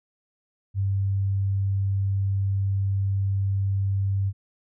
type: tone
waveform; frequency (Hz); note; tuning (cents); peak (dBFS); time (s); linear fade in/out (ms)
sine; 98; G2; 0; -21; 0.74-4.33; 50
effects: none